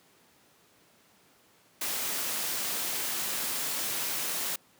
white noise, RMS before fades -32 dBFS, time 1.81-4.56 s, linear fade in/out 5 ms, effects pink hiss -62 dBFS RMS until 4.79 s + high-pass 150 Hz 12 dB/octave

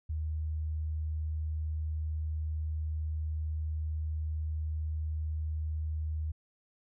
sine tone, 77.78 Hz, D#2, in tune, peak -31 dBFS, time 0.09-6.32 s, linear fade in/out 10 ms, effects none

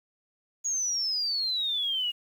sine exponential sweep, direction down, 6740 to 2837 Hz, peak -26 dBFS, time 0.64-2.12 s, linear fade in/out 20 ms, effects 9-bit

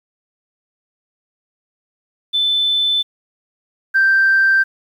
sine tone pair in turn, 3520 / 1568 Hz, A7 / G6, 0 / 0 cents, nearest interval octave + major second, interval 1400 cents, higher first, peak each -13 / -9 dBFS, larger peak second, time 2.33-3.03 / 3.94-4.64 s, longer neither, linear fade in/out 20 ms, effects tanh soft clip ceiling -6 dBFS + 8-bit

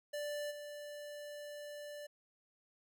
square tone with level steps, 587.3 Hz, D5, in tune, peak -39 / -46 dBFS, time 0.13-2.07 s, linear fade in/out 10 ms, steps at 0.5 s, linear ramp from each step 20 ms, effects none

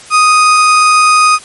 35% pulse tone, 1244.5 Hz, D#6, in tune, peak -3 dBFS, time 0.1-1.39 s, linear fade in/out 50 ms, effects white hiss -34 dBFS RMS until 1.44 s + MP3 48 kbps

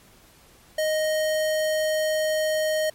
square tone, 622.3 Hz, D#5, in tune, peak -22 dBFS, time 0.78-2.9 s, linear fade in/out 5 ms, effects pink hiss -54 dBFS RMS until 2.94 s + MP3 64 kbps

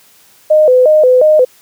sine tone with vibrato, 558 Hz, C#5, 11 cents sharp, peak -4 dBFS, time 0.5-1.45 s, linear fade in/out 10 ms, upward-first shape square, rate 2.8 Hz, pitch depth 170 cents each way, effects white hiss -46 dBFS RMS until 1.61 s + high-pass 80 Hz 12 dB/octave

